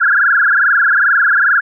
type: tone with frequency modulation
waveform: sine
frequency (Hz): 1531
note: G6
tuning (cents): -41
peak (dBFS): -8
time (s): 0-1.61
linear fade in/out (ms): 20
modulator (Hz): 22.4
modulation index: 7.5
effects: none